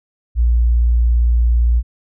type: tone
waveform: sine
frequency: 58.8 Hz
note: A#1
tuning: 16 cents sharp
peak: -10 dBFS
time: 0.35-1.83 s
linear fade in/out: 50 ms
effects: none